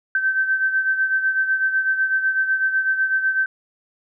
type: beating tone pair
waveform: sine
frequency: 1546 / 1554 Hz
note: G6 / G6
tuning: -24 / -16 cents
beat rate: 8 Hz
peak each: -18 / -25 dBFS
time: 0.15-3.46 s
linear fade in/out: 2 ms
effects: none